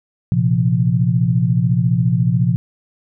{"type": "chord", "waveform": "sine", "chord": "Bb suspended second", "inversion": "none", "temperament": "equal with one note detuned", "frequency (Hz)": [116.54, 130.81, 172.21], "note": ["Bb2", "C3", "F3"], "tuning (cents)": [0, 0, -24], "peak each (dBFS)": -17, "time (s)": [0.32, 2.56], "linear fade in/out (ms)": 0, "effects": []}